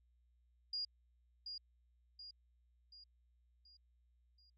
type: tone with echo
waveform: sine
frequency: 4842 Hz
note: D#8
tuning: 48 cents flat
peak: -38 dBFS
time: 0.73-0.85 s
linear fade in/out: 5 ms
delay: 730 ms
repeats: 5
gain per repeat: -6 dB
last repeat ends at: 4.5 s
effects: added 60 Hz sine -70 dBFS peak until 4.57 s